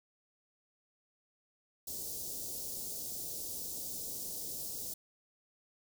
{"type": "band-stop noise", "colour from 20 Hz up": "white", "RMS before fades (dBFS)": -41, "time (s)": [1.87, 4.94], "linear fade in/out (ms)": 5, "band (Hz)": [600, 4800], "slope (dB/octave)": 24, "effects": []}